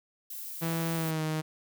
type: noise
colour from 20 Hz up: violet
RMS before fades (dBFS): -40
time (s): 0.3-1.11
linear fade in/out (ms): 5
type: tone with pitch glide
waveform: sawtooth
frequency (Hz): 164.81 to 156.37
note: E3 to D#3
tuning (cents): 0 to +9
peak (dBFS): -25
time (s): 0.61-1.42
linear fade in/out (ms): 20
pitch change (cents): -91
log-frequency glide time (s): 0.94-1.22
effects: none